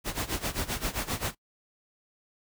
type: noise with tremolo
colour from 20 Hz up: pink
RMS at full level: -29 dBFS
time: 0.04-1.35 s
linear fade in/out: 50 ms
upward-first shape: sine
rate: 7.6 Hz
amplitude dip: 85%
effects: noise-tail reverb RT60 0.1 s tail -22 dB re dry

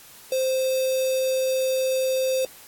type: tone with notch filter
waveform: square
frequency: 522 Hz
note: C5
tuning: 4 cents flat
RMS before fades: -23 dBFS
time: 0.32-2.45 s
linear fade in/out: 2 ms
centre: 1500 Hz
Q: 0.62
effects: white hiss -47 dBFS RMS until 2.67 s + AAC 64 kbps

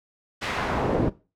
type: noise with band-pass filter sweep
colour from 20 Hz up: brown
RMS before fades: -25 dBFS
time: 0.41-1.1 s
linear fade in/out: 20 ms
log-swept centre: 2900 to 270 Hz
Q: 0.85
effects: noise-tail reverb RT60 0.3 s tail -18 dB re dry

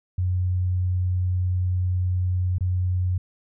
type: tone with dropouts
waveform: sine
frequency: 91 Hz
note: F#2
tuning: 28 cents flat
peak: -20 dBFS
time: 0.18-3.18 s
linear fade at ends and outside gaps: 5 ms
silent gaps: 2.584-2.607 s
effects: none

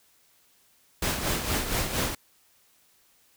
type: noise with tremolo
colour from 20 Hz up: pink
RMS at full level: -26 dBFS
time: 1.02-2.15 s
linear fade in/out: 5 ms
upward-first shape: sine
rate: 4.3 Hz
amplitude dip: 55%
effects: white hiss -63 dBFS RMS until 3.36 s

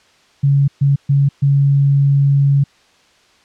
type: tone bursts at uneven times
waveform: sine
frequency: 140 Hz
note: C#3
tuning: 18 cents sharp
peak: -9 dBFS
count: 4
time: 0.43-0.68 / 0.81-0.96 / 1.09-1.29 / 1.42-2.64 s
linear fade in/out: 10 ms
effects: white hiss -52 dBFS RMS until 3.44 s + low-pass 5000 Hz 12 dB/octave

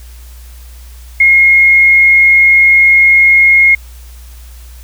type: tone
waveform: sine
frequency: 2150 Hz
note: C7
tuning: 47 cents sharp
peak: -3 dBFS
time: 1.2-3.75 s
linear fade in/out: 5 ms
effects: added 60 Hz sine -30 dBFS peak until 4.83 s + white hiss -42 dBFS RMS until 4.83 s

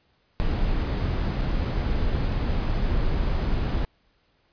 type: noise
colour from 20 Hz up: brown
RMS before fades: -24 dBFS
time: 0.4-3.85 s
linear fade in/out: 0 ms
effects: pink hiss -66 dBFS RMS until 4.52 s + resampled to 11025 Hz

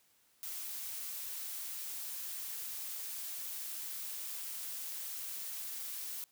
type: noise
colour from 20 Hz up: blue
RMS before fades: -42 dBFS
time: 0.43-6.24 s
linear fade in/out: 0 ms
effects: white hiss -70 dBFS RMS until 6.31 s + high-pass 60 Hz 12 dB/octave

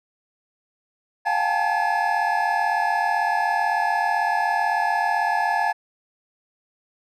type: tone cluster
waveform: triangle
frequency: 707 / 794 / 852 / 890 / 1703 Hz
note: F5 / G5 / G#5 / A5 / G#6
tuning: +21 / +22 / +44 / +20 / +43 cents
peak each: -24 dBFS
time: 1.25-5.73 s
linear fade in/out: 20 ms
effects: none

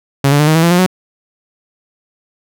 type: tone with pitch steps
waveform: sawtooth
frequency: 138.59 / 144.39 / 150.44 / 156.73 / 163.3 / 170.13 / 177.25 / 184.68 Hz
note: C#3 / D3 / D3 / D#3 / E3 / F3 / F3 / F#3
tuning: 0 / -29 / +42 / +13 / -16 / -45 / +26 / -3 cents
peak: -4 dBFS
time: 0.24-0.864 s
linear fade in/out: 5 ms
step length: 78 ms
effects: none

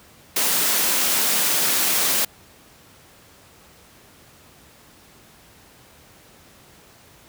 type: high-pass noise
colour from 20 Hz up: white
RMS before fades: -20 dBFS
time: 0.36-2.25 s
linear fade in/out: 5 ms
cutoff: 150 Hz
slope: 96 dB/octave
effects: pink hiss -50 dBFS RMS until 7.28 s + high-pass 60 Hz 12 dB/octave

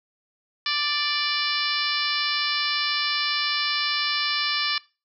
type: harmonic tone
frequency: 587.3 Hz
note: D5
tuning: in tune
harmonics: 2 / 3 / 4 / 5 / 6 / 7 / 8 / 9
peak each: -31 / -31 / -31 / -31 / -31 / -31 / -31 / -31 dBFS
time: 0.66-4.78 s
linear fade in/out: 2 ms
effects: noise-tail reverb RT60 0.3 s tail -21 dB re dry

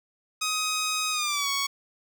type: tone with pitch glide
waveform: 10% pulse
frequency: 1258 to 1114.3 Hz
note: D#6 to C#6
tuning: +19 to +9 cents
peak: -17 dBFS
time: 0.41-1.67 s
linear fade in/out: 10 ms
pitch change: -210 cents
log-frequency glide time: 1.11-1.49 s
effects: none

